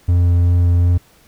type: tone with vibrato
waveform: triangle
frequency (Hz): 87.4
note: F2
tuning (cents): +2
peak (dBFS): -8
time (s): 0.08-0.98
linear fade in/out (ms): 10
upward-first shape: triangle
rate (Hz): 2.7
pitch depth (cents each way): 10
effects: pink hiss -51 dBFS RMS until 1.27 s